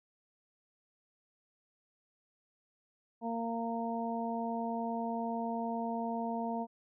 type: harmonic tone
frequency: 230.6 Hz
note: A#3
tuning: 19 cents flat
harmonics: 1 / 2 / 3 / 4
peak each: -36 / -42 / -38 / -40 dBFS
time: 3.21-6.67 s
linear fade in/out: 50 ms
effects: none